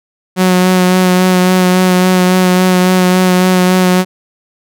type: tone with vibrato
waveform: sawtooth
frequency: 183.3 Hz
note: F#3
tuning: 16 cents flat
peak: -3 dBFS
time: 0.36-4.05 s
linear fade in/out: 50 ms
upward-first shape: sine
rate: 3.6 Hz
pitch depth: 18 cents each way
effects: none